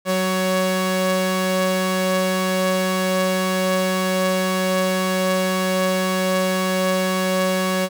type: tone pair together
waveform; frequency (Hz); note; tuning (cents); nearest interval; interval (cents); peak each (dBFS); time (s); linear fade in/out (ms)
sawtooth; 186.7 / 558.2; F#3 / C#5; +16 / +12; octave + perfect fifth; 1896; -17; 0.05-7.89; 50
effects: none